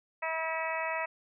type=harmonic tone; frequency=322.8 Hz; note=E4; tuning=36 cents flat; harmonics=2 / 3 / 4 / 5 / 6 / 7 / 8; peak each=-36 / -36 / -40 / -45 / -37 / -41 / -40 dBFS; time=0.22-1.06 s; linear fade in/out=10 ms; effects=none